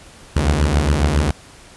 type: beating tone pair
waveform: sawtooth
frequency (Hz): 69.3 / 76.6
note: C#2 / D#2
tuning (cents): 0 / -27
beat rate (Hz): 7.3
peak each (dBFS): -13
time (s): 0.36-1.31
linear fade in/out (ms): 5
effects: pink hiss -43 dBFS RMS until 1.76 s + resampled to 24000 Hz